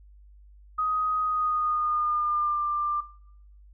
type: tone with pitch glide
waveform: sine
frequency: 1253 to 1188.8 Hz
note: D#6 to D6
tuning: +12 to +21 cents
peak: -23 dBFS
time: 0.78-3.01 s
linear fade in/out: 10 ms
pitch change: -91 cents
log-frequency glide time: 1.2-2.64 s
effects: noise-tail reverb RT60 0.7 s tail -21 dB re dry + added 50 Hz sine -49 dBFS peak until 3.73 s